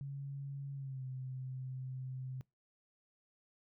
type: tone with pitch glide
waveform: sine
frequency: 139.1 to 129.78 Hz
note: C#3 to C3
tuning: +6 to -14 cents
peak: -40 dBFS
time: 0.01-2.41 s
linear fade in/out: 0 ms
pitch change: -120 cents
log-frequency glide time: 0.74-1.04 s
effects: noise-tail reverb RT60 0.2 s tail -23 dB re dry